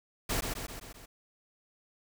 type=noise with echo; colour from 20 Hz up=pink; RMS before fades=-31 dBFS; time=0.29-0.41 s; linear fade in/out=10 ms; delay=130 ms; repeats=5; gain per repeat=-4 dB; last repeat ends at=1.06 s; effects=none